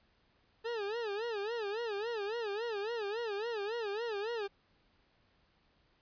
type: tone with vibrato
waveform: 40% pulse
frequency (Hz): 435.4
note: A4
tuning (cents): -18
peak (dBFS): -34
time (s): 0.64-4.48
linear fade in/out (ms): 20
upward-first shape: sine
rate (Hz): 3.6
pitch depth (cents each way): 160
effects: pink hiss -71 dBFS RMS until 6.01 s + resampled to 11025 Hz